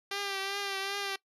5% pulse tone with vibrato, 395.1 Hz, G4, 14 cents sharp, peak -21 dBFS, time 0.11-1.16 s, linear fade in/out 5 ms, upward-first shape triangle, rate 2.6 Hz, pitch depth 42 cents each way, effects noise-tail reverb RT60 0.1 s tail -21 dB re dry + low-pass 9000 Hz 12 dB/octave

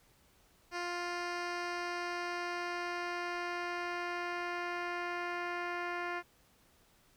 10% pulse tone with low-pass filter sweep, 350.6 Hz, F4, 7 cents sharp, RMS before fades -38 dBFS, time 0.71-6.23 s, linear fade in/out 50 ms, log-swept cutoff 5100 to 2500 Hz, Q 1.1, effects pink hiss -67 dBFS RMS until 7.16 s

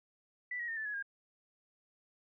sine tone with pitch steps, 1975.5 / 1898.3 / 1824.1 / 1752.9 / 1684.4 / 1618.6 Hz, B6 / A#6 / A#6 / A6 / G#6 / G#6, 0 / +31 / -38 / -7 / +24 / -45 cents, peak -36 dBFS, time 0.51-1.026 s, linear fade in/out 5 ms, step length 86 ms, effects none

